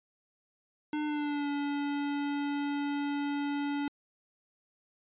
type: tone with pitch glide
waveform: square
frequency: 300 to 286.5 Hz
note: D4 to D4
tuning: +37 to -43 cents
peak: -31 dBFS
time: 0.93-3.88 s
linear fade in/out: 2 ms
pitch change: -80 cents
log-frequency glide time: 1.06-1.48 s
effects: resampled to 8000 Hz